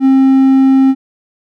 triangle tone, 266.7 Hz, C4, 33 cents sharp, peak -3 dBFS, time 0-0.95 s, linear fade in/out 50 ms, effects none

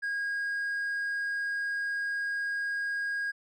sine tone with hard clipping, 1634 Hz, G#6, 29 cents flat, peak -30 dBFS, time 0.02-3.32 s, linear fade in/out 20 ms, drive 2 dB, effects none

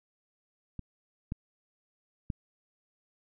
clicks, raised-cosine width 5 ms, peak -26 / -21 / -20 dBFS, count 3, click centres 0.793 / 1.321 / 2.302 s, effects none

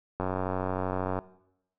click train, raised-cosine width 1 ms, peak -16 dBFS, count 93, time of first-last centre 0.2-1.189 s, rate 93 Hz, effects noise-tail reverb RT60 0.8 s tail -19 dB re dry

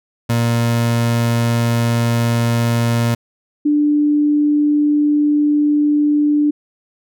30% pulse / sine tone pair in turn, 117.3 / 295.6 Hz, A#2 / D4, +11 / +11 cents, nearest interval octave + major third, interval 1600 cents, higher second, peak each -11 dBFS, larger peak neither, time 0.29-3.15 / 3.65-6.51 s, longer neither, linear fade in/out 10 ms, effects none

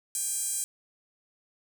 sawtooth tone with high-pass filter, 803 Hz, G5, 41 cents sharp, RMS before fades -31 dBFS, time 0.15-0.64 s, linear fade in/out 0 ms, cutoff 8200 Hz, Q 3.5, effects none

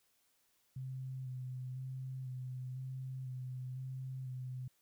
sine tone with vibrato, 129.2 Hz, C3, 21 cents flat, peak -40 dBFS, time 0.76-4.68 s, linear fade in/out 5 ms, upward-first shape square, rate 1 Hz, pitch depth 20 cents each way, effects white hiss -75 dBFS RMS until 4.81 s

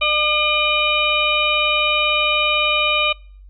harmonic tone with a mistuned harmonic, 603 Hz, D5, 46 cents sharp, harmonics 1 / 2 / 4 / 5 / 6, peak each -24 / -22 / -18 / -21 / -24 dBFS, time 0.01-3.13 s, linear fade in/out 10 ms, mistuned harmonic 6, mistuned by +63 cents, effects noise-tail reverb RT60 0.5 s tail -26 dB re dry + added 48 Hz sine -39 dBFS peak until 3.49 s

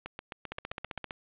two click trains, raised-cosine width 0.3 ms, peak -22 / -20 dBFS, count 8 / 10, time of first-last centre 0.06-0.976 / 0.52-1.108 s, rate 7.64 / 15.3 Hz, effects resampled to 8000 Hz + 9-bit

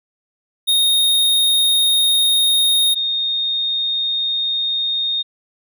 square / sine tone pair in turn, 3709 / 3688 Hz, A#7 / A#7, -9 / -19 cents, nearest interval unison, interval 10 cents, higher first, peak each -13 / -17 dBFS, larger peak first, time 0.67-2.95 / 2.95-5.23 s, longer neither, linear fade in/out 20 ms, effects none

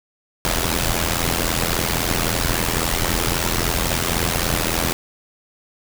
pink noise with amplitude modulation, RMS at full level -17 dBFS, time 0.45-4.93 s, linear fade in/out 0 ms, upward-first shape sine, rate 83.7 Hz, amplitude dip 85%, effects none

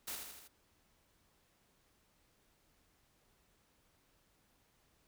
white noise with echo, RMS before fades -42 dBFS, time 0.07-0.16 s, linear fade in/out 10 ms, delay 80 ms, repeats 4, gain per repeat -4 dB, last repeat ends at 0.48 s, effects pink hiss -73 dBFS RMS until 5.07 s

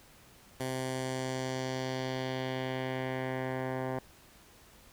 10% pulse tone with low-pass filter sweep, 130 Hz, C3, 11 cents flat, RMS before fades -35 dBFS, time 0.6-3.99 s, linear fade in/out 2 ms, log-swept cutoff 12000 to 1300 Hz, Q 1.4, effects pink hiss -58 dBFS RMS until 4.92 s

